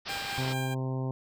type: low-pass noise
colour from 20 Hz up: white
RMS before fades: -38 dBFS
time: 0.05-0.54 s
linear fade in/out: 20 ms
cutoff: 5400 Hz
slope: 96 dB/octave
type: tone with tremolo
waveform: 15% pulse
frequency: 796 Hz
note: G5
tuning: 26 cents sharp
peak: -27 dBFS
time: 0.08-0.75 s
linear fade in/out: 20 ms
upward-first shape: triangle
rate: 4.5 Hz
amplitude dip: 40%
type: harmonic tone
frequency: 130.8 Hz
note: C3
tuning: in tune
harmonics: 1 / 2 / 3 / 4 / 5 / 6 / 7 / 8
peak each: -30 / -37 / -40 / -43 / -46 / -48 / -46 / -50 dBFS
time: 0.38-1.11 s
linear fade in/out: 0 ms
effects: none